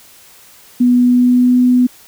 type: tone with pitch glide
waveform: sine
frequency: 246 to 249.1 Hz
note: B3 to B3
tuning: -7 to +15 cents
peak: -7 dBFS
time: 0.8-1.87 s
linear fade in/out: 10 ms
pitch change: +22 cents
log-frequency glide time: 0.99-1.58 s
effects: white hiss -43 dBFS RMS until 2.07 s